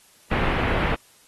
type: low-pass noise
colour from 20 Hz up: pink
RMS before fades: -23 dBFS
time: 0.31-0.95 s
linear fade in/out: 5 ms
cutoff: 2700 Hz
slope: 24 dB/octave
effects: white hiss -55 dBFS RMS until 1.27 s + AAC 32 kbps